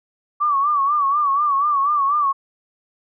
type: tone with vibrato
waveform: sine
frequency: 1147 Hz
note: D6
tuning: 41 cents flat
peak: -15 dBFS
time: 0.4-2.33 s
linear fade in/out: 20 ms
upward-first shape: sine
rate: 4.1 Hz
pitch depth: 90 cents each way
effects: none